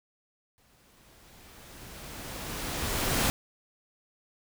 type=noise with exponential growth; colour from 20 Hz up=pink; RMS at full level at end=-25 dBFS; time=0.58-3.3 s; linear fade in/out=0 ms; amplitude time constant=590 ms; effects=none